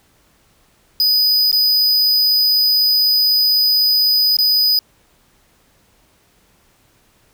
square tone with dropouts, 4978 Hz, D#8, in tune, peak -12 dBFS, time 1-4.79 s, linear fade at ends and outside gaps 1 ms, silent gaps 1.514-1.528 / 4.368-4.387 s, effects pink hiss -56 dBFS RMS until 7.33 s

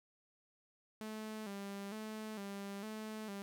sawtooth tone with vibrato, 207.7 Hz, G#3, in tune, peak -39 dBFS, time 1.01-3.42 s, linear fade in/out 0 ms, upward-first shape square, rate 1.1 Hz, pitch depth 75 cents each way, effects none

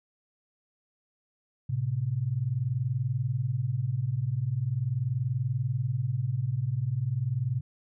sine tone pair together, 111.3 / 131.71 Hz, A2 / C3, +20 / +12 cents, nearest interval minor third, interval 292 cents, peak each -30 / -28 dBFS, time 1.69-7.61 s, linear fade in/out 10 ms, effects none

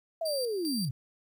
sine linear sweep, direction down, 674 to 116.54 Hz, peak -29 dBFS, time 0.21-0.91 s, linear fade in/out 5 ms
sawtooth tone with tremolo, 4699 Hz, D8, in tune, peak -31 dBFS, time 0.25-0.89 s, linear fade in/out 10 ms, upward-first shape square, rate 2.5 Hz, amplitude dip 75%
effects 11-bit

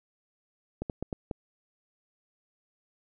clicks, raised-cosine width 2 ms, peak -19 dBFS, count 5, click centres 0.82 / 0.898 / 1.026 / 1.128 / 1.312 s, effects none

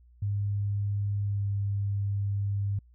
sine tone with pitch glide, 101.5 to 100.39 Hz, G#2 to G2, -39 to +42 cents, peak -26 dBFS, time 0.22-2.79 s, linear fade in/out 5 ms, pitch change -19 cents, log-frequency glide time 1.24-1.48 s, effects added 60 Hz sine -54 dBFS peak until 2.94 s

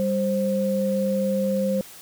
sine tone pair together, 197 / 527.1 Hz, G3 / C5, +9 / +13 cents, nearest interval octave + perfect fourth, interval 1704 cents, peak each -23 dBFS, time 0-1.81 s, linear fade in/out 0 ms, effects white hiss -44 dBFS RMS until 2.01 s

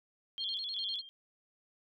sine tone with tremolo, 3189 Hz, G7, 29 cents sharp, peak -37 dBFS, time 0.38-1.09 s, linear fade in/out 0 ms, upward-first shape square, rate 2.6 Hz, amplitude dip 75%
sine tone with vibrato, 3803 Hz, A#7, 34 cents sharp, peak -36 dBFS, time 0.39-1.02 s, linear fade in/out 20 ms, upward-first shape square, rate 10 Hz, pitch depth 200 cents each way
effects none

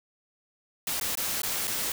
white noise with dropouts, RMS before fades -30 dBFS, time 0.87-1.92 s, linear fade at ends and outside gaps 2 ms, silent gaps 0.999-1.011 / 1.153-1.173 / 1.419-1.432 / 1.672-1.677 s, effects none

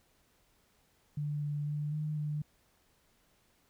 sine tone with pitch steps, 147.5 / 146.7 / 148.3 / 152.4 / 149.5 Hz, D3 / D3 / D3 / D#3 / D3, +8 / -2 / +17 / -36 / +31 cents, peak -32 dBFS, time 1.17-2.42 s, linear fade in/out 5 ms, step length 250 ms, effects pink hiss -70 dBFS RMS until 3.69 s

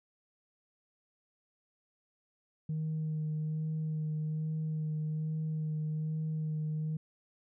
sine tone with vibrato, 155.56 Hz, D#3, in tune, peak -30 dBFS, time 2.69-6.97 s, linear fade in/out 5 ms, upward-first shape sine, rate 1.2 Hz, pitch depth 17 cents each way, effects tanh soft clip ceiling -29 dBFS

